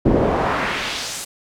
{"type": "noise with band-pass filter sweep", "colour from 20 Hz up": "brown", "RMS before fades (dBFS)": -20, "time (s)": [0.05, 1.25], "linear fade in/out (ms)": 10, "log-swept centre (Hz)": [310, 9500], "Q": 1.3, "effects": []}